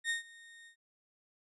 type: tone with ADSR envelope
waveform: 35% pulse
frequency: 1847 Hz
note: A#6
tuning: 16 cents flat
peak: -28 dBFS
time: 0.04-0.76 s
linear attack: 56 ms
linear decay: 130 ms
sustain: -23 dB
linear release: 94 ms
effects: resampled to 24000 Hz